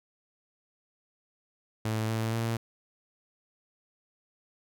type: tone with pitch steps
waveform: sawtooth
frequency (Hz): 110 / 112.31 / 114.67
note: A2 / A2 / A#2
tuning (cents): 0 / +36 / -28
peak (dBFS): -24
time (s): 1.85-2.57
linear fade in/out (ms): 5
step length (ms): 240
effects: none